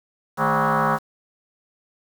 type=tone with frequency modulation; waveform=sine; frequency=155.56 Hz; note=D#3; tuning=in tune; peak=-16 dBFS; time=0.37-0.99 s; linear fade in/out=50 ms; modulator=188 Hz; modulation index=7.1; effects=tanh soft clip ceiling -12 dBFS + 7-bit